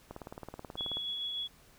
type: click train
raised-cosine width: 1 ms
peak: -28 dBFS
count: 17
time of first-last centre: 0.11-0.97 s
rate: 18.6 Hz
type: tone with tremolo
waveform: sine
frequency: 3369 Hz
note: G#7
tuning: 24 cents sharp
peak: -33 dBFS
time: 0.77-1.48 s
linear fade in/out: 20 ms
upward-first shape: sine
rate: 6.8 Hz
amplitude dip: 25%
effects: pink hiss -61 dBFS RMS until 1.78 s